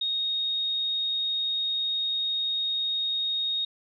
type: tone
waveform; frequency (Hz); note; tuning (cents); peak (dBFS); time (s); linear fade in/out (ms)
sine; 3729; A#7; 0; -25; 0.01-3.65; 5
effects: none